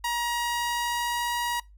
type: tone with pitch glide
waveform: sawtooth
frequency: 950 to 956.1 Hz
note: A#5 to A#5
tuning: +33 to +44 cents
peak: -22 dBFS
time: 0.04-1.6 s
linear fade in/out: 5 ms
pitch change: +11 cents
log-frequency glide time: 0.22-1.34 s
effects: noise-tail reverb RT60 0.2 s tail -22 dB re dry + added 50 Hz sine -49 dBFS peak until 1.77 s